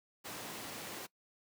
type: high-pass noise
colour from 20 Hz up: pink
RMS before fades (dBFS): -45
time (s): 0.24-1.07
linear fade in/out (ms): 20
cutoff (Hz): 200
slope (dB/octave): 12
effects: noise-tail reverb RT60 0.1 s tail -21 dB re dry